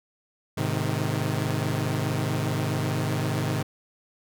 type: chord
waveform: sawtooth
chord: Ab major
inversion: none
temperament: equal with one note detuned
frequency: 106.25 / 130.81 / 155.56 Hz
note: Ab2 / C3 / Eb3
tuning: +40 / 0 / 0 cents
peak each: -25 dBFS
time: 0.57-3.63 s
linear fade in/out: 10 ms
effects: none